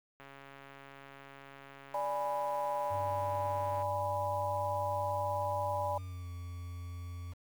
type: click train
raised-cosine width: 0.3 ms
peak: -33 dBFS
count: 501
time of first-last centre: 0.2-3.823 s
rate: 138 Hz
type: chord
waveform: sine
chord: G# diminished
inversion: second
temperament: equal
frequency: 587.3 / 830.6 / 987.8 Hz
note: D5 / G#5 / B5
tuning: 0 / 0 / 0 cents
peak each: -36 dBFS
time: 1.94-5.98 s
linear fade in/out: 5 ms
type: tone with pitch glide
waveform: triangle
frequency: 98 to 87.81 Hz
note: G2 to F2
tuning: 0 to +10 cents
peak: -38 dBFS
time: 2.9-7.34 s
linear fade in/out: 20 ms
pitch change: -190 cents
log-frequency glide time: 5.68-6.29 s
effects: low-pass 2000 Hz 12 dB/octave + 9-bit